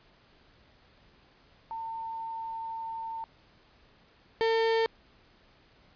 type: tone pair in turn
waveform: sine / 35% pulse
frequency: 903 / 451.5 Hz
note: A5 / A4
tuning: +45 / +45 cents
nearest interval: octave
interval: 1200 cents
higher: first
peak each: -34 / -22 dBFS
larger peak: second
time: 1.71-3.24 / 4.41-4.86 s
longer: first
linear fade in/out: 0 ms
effects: pink hiss -61 dBFS RMS until 5.95 s + resampled to 11025 Hz